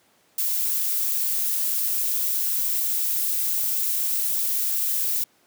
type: noise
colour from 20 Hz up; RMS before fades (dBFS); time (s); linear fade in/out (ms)
violet; -24; 0.38-5.24; 5
effects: pink hiss -61 dBFS RMS until 5.46 s + high-pass 200 Hz 12 dB/octave